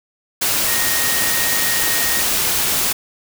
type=tone in noise; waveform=sine; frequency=1864.7 Hz; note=A#6; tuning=in tune; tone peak=-24 dBFS; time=0.67-2.22 s; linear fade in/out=10 ms; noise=white; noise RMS=-18 dBFS; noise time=0.41-2.93 s; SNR=-9 dB; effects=none